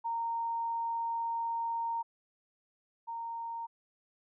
sine tone pair in turn, 924 / 924 Hz, A#5 / A#5, -16 / -16 cents, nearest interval unison, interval 0 cents, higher neither, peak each -31 / -36 dBFS, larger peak first, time 0.04-2.03 / 3.07-3.67 s, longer first, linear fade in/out 20 ms, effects none

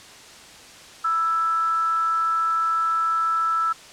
sine tone with frequency modulation, 1323 Hz, E6, 6 cents sharp, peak -19 dBFS, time 1.04-3.73 s, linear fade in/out 10 ms, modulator 341 Hz, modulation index 0.21, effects white hiss -44 dBFS RMS until 3.92 s + low-pass 7000 Hz 12 dB/octave

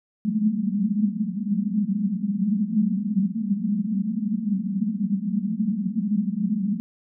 pink band-pass noise, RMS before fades -24 dBFS, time 0.25-6.8 s, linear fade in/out 0 ms, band 190 to 220 Hz, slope 96 dB/octave, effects none

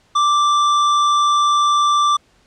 triangle tone with hard clipping, 1174.7 Hz, D6, in tune, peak -14 dBFS, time 0.15-2.17 s, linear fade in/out 10 ms, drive 15 dB, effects pink hiss -56 dBFS RMS until 2.46 s + low-pass 7000 Hz 12 dB/octave

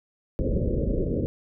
pink low-pass noise, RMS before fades -25 dBFS, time 0.39-1.26 s, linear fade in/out 0 ms, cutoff 570 Hz, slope 96 dB/octave, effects none

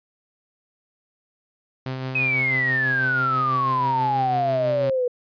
sawtooth tone with tremolo, 130.6 Hz, C3, 3 cents flat, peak -22 dBFS, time 1.86-4.9 s, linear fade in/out 2 ms, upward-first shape sine, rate 6.1 Hz, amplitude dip 30%
sine exponential sweep, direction down, 2556 to 484.2 Hz, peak -19 dBFS, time 2.15-5.08 s, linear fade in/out 5 ms
effects resampled to 11025 Hz

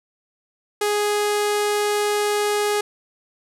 sawtooth tone with low-pass filter, 415.3 Hz, G#4, in tune, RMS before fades -21 dBFS, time 0.81-2.81 s, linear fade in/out 5 ms, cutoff 11000 Hz, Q 1.3, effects none

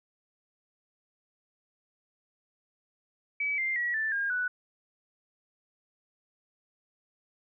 sine tone with pitch steps, 2287 / 2097 / 1923.1 / 1763.5 / 1617.2 / 1482.9 Hz, D7 / C7 / B6 / A6 / G#6 / F#6, -47 / +3 / -47 / +3 / -46 / +3 cents, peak -27 dBFS, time 3.4-4.48 s, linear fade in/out 5 ms, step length 180 ms, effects none

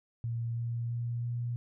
sine tone with pitch steps, 116.54 / 117.62 / 118.71 / 119.82 Hz, A#2 / A#2 / A#2 / A#2, 0 / +16 / +32 / +48 cents, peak -31 dBFS, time 0.24-1.56 s, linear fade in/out 0 ms, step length 330 ms, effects none

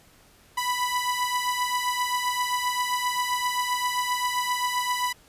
sawtooth beating tone pair, 987.8 / 995.4 Hz, B5 / B5, 0 / +13 cents, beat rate 7.6 Hz, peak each -22 / -26 dBFS, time 0.57-5.13 s, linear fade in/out 10 ms, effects pink hiss -56 dBFS RMS until 5.28 s + resampled to 32000 Hz

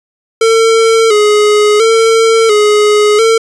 square tone with vibrato, 434.8 Hz, A4, 21 cents flat, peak -6 dBFS, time 0.41-3.38 s, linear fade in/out 5 ms, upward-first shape square, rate 0.72 Hz, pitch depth 64 cents each way, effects resampled to 22050 Hz + 8-bit

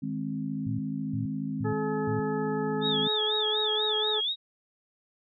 sine chord, Ab major, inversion second, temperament equal with one note detuned, 155.56 / 207.7 / 264.1 Hz, Eb3 / Ab3 / C4, 0 / 0 / +16 cents, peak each -35 / -34 / -33 dBFS, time 0.02-3.08 s, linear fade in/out 10 ms
sine tone bursts, 113.3 Hz, A#2, 49 cents flat, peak -30 dBFS, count 4, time 0.66-2.2 s, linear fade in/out 10 ms, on 130 ms, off 340 ms
harmonic tone, 428 Hz, A4, 48 cents flat, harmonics 1 / 2 / 3 / 4, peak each -30 / -36 / -40 / -42 dBFS, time 1.64-4.21 s, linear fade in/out 20 ms
sine tone with vibrato, 3520 Hz, A7, in tune, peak -26 dBFS, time 2.81-4.36 s, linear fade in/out 50 ms, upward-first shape sine, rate 4.1 Hz, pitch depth 130 cents each way
effects none

